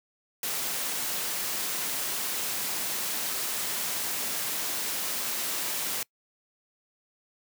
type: noise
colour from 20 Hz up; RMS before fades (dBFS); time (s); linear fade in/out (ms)
white; -31; 0.43-6.03; 2
effects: noise-tail reverb RT60 0.1 s tail -25 dB re dry + high-pass 150 Hz 12 dB/octave